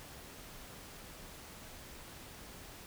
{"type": "silence", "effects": ["pink hiss -51 dBFS RMS until 2.86 s"]}